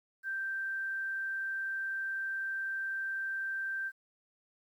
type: tone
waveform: sine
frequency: 1568 Hz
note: G6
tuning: in tune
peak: -33 dBFS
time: 0.23-3.92 s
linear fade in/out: 50 ms
effects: 11-bit